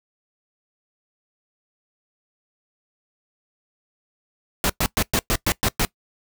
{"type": "noise bursts", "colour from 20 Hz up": "pink", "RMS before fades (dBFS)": -20, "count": 8, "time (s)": [4.64, 5.85], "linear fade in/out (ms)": 0, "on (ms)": 55, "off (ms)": 110, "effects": ["noise-tail reverb RT60 0.1 s tail -21 dB re dry"]}